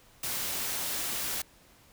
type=noise; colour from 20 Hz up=white; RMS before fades=-33 dBFS; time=0.23-1.42 s; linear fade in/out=5 ms; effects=pink hiss -59 dBFS RMS until 1.92 s